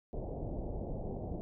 pink low-pass noise, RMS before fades -39 dBFS, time 0.13-1.41 s, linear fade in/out 0 ms, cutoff 740 Hz, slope 48 dB/octave, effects none

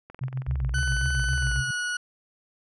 click train, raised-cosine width 0.5 ms, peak -28 dBFS, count 33, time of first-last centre 0.1-1.561 s, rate 21.9 Hz
sine tone with tremolo, 130 Hz, C3, 11 cents flat, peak -25 dBFS, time 0.21-1.71 s, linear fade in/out 5 ms, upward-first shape sine, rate 7.4 Hz, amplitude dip 80%
sine tone with vibrato, 63.8 Hz, C2, 43 cents flat, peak -25 dBFS, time 0.47-1.61 s, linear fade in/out 10 ms, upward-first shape sine, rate 3.6 Hz, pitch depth 180 cents each way
40% pulse tone with pitch glide, 1502 to 1460.9 Hz, F#6 to F#6, +26 to -22 cents, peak -26 dBFS, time 0.74-1.97 s, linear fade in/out 5 ms, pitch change -48 cents, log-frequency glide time 1.3-1.63 s
effects resampled to 24000 Hz

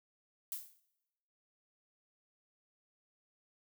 violet noise with exponential decay, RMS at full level -37 dBFS, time 0.52-0.8 s, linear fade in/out 1 ms, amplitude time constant 60 ms, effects noise-tail reverb RT60 1.0 s tail -21 dB re dry

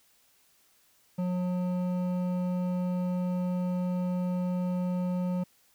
sine tone with hard clipping, 180.3 Hz, F#3, 45 cents flat, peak -29 dBFS, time 1.18-5.44 s, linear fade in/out 10 ms, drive 10 dB, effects white hiss -65 dBFS RMS until 5.74 s

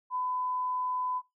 sine tone, 1005 Hz, B5, 30 cents sharp, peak -29 dBFS, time 0.1-1.22 s, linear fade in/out 50 ms, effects noise-tail reverb RT60 0.2 s tail -21 dB re dry

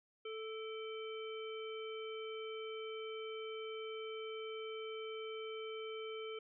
harmonic tone with a mistuned harmonic, 440 Hz, A4, in tune, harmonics 1 / 3 / 5 / 7, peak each -43 / -52 / -53 / -52 dBFS, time 0.25-6.39 s, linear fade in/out 5 ms, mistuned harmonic 5, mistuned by +85 cents, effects none

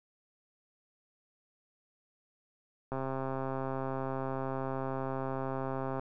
click train, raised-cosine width 1 ms, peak -22 dBFS, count 410, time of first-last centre 2.92-5.995 s, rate 133 Hz, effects none

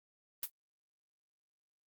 blue noise with exponential decay, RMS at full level -31 dBFS, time 0.43-0.5 s, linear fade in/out 2 ms, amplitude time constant 15 ms, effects Opus 24 kbps

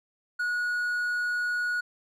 triangle tone, 1456 Hz, F#6, 28 cents flat, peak -24 dBFS, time 0.39-1.81 s, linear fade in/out 10 ms, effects none

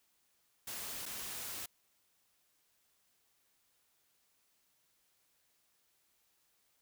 white noise with dropouts, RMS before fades -43 dBFS, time 0.67-1.66 s, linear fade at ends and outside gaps 5 ms, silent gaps 1.057-1.061 s, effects white hiss -75 dBFS RMS until 6.81 s

